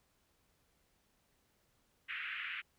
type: band-pass noise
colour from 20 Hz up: white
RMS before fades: -42 dBFS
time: 2.08-2.62 s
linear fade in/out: 20 ms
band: 1400 to 2800 Hz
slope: 48 dB/octave
effects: pink hiss -75 dBFS RMS until 2.78 s